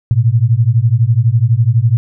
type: beating tone pair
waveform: sine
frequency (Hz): 110 / 122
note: A2 / B2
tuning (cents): 0 / -21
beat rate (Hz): 12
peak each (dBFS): -11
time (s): 0.11-1.97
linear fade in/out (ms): 0
effects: none

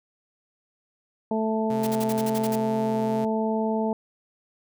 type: harmonic tone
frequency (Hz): 220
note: A3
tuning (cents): 0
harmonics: 1 / 2 / 3 / 4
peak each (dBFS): -25 / -28 / -30 / -31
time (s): 1.31-3.93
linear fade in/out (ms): 2
type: tone with vibrato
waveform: sawtooth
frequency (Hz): 130.81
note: C3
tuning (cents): 0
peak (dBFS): -30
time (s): 1.7-3.25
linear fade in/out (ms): 5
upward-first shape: sine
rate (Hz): 2.1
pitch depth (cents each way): 21
type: noise bursts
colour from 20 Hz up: white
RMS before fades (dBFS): -35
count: 9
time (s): 1.83-2.557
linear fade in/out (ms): 5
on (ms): 39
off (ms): 47
effects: none

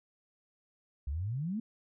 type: exponential sweep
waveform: sine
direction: up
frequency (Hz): 64 to 234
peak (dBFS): -32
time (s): 1.07-1.6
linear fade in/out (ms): 5
effects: none

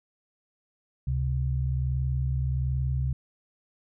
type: tone pair together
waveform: sine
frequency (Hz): 69.51 / 130.8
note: C#2 / C3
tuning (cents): +5 / 0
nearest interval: major seventh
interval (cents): 1095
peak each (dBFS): -27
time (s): 1.07-3.13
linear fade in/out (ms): 5
effects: none

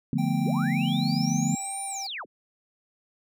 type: chord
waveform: sine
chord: B half-diminished seventh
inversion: first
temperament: equal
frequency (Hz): 146.83 / 174.61 / 220 / 246.9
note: D3 / F3 / A3 / B3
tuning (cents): 0 / 0 / 0 / 0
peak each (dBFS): -28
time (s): 0.13-1.55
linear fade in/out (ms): 2
type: tone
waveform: square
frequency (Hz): 784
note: G5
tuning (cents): 0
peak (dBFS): -36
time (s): 0.18-2.07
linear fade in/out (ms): 5
type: linear two-way sweep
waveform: sine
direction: up then down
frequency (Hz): 73.9 to 9430 to 84.2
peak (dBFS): -32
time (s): 0.42-2.26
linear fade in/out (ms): 50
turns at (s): 1.85
effects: none

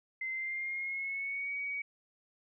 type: tone with pitch glide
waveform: sine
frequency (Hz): 2070 to 2257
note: C7 to C#7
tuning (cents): -19 to +31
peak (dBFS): -34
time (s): 0.21-1.82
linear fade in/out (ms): 5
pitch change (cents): +150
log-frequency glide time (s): 0.31-1.54
effects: none

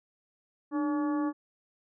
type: harmonic tone with a mistuned harmonic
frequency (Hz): 284.9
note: C#4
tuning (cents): +48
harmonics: 1 / 2 / 3 / 4 / 5 / 6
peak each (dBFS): -27 / -40 / -40 / -39 / -50 / -49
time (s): 0.71-1.33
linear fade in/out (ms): 50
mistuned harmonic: 1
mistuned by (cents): +84
effects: none

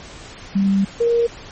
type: tone pair in turn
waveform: sine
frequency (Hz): 196 / 469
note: G3 / A#4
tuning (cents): 0 / +11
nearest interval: octave + minor third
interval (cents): 1511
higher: second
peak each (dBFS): -13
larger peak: neither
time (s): 0.55-0.85 / 1-1.27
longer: first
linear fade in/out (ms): 10
effects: pink hiss -38 dBFS RMS until 1.51 s + MP3 32 kbps

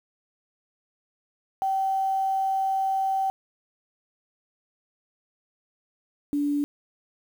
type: tone pair in turn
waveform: sine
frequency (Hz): 772 / 289.2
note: G5 / D4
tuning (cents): -27 / -27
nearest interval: octave + perfect fourth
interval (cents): 1700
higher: first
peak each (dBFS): -22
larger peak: neither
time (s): 1.62-3.3 / 6.33-6.64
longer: first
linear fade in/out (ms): 0
effects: 8-bit

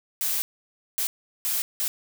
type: noise bursts at uneven times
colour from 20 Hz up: blue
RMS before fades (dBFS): -26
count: 4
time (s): 0.21-0.42 / 0.98-1.07 / 1.45-1.62 / 1.8-1.88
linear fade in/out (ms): 0
effects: none

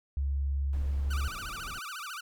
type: tone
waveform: sine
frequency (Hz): 69.4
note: C#2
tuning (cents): +3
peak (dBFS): -27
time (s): 0.17-1.28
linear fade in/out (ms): 0
type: noise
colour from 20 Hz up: brown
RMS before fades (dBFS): -44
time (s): 0.73-1.79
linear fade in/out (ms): 0
type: tone with vibrato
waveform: sawtooth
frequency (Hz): 1327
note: E6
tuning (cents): +11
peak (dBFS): -34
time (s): 1.1-2.21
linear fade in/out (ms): 10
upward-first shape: sine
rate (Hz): 14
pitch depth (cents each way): 250
effects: none

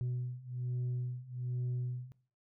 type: beating tone pair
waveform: sine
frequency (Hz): 123.47 / 124.67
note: B2 / B2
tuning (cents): 0 / +17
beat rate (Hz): 1.2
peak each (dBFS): -37 / -35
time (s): 0.01-2.12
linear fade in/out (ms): 0
effects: noise-tail reverb RT60 0.4 s tail -18 dB re dry + tanh soft clip ceiling -31 dBFS

